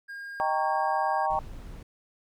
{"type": "tone", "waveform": "triangle", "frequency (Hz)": 1618, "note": "G#6", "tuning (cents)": -46, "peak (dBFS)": -35, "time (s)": [0.08, 1.27], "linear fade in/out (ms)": 20}
{"type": "chord", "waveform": "sine", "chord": "Eb dominant seventh", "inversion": "none", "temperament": "equal with one note detuned", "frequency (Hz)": [622.3, 784, 925.9, 1108.7], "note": ["Eb5", "G5", "Bb5", "Db6"], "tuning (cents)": [0, 0, -12, 0], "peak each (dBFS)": [-32, -27, -29, -32], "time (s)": [0.4, 1.39], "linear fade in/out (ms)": 0}
{"type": "noise", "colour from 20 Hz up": "brown", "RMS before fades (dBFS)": -41, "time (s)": [1.3, 1.83], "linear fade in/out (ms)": 5}
{"effects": []}